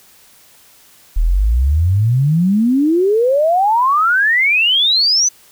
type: exponential sweep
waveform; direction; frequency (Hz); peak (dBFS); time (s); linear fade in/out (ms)
sine; up; 36.85 to 6170; -10; 1.16-5.29; 10
effects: white hiss -47 dBFS RMS until 5.51 s